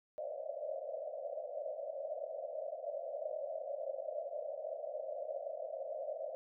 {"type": "band-pass noise", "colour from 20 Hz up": "pink", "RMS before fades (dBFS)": -42, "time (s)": [0.18, 6.35], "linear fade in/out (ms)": 0, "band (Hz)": [540, 660], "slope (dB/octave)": 96, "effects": []}